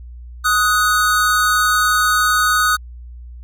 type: tone pair together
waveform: square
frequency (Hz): 1253.9 / 1477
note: D#6 / F#6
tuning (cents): +13 / -3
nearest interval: minor third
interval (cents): 284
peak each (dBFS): -16 / -17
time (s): 0.44-2.77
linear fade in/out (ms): 20
effects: added 60 Hz sine -32 dBFS peak until 3.43 s